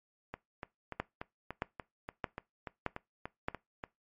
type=two click trains; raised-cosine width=0.5 ms; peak=-17 / -24 dBFS; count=5 / 13; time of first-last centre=1-3.484 / 0.34-3.839 s; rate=1.61 / 3.43 Hz; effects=noise-tail reverb RT60 0.2 s tail -21 dB re dry + MP3 48 kbps